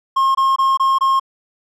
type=tone bursts; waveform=triangle; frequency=1073 Hz; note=C6; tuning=43 cents sharp; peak=-10 dBFS; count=5; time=0.16-1.198 s; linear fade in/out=10 ms; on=190 ms; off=22 ms; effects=none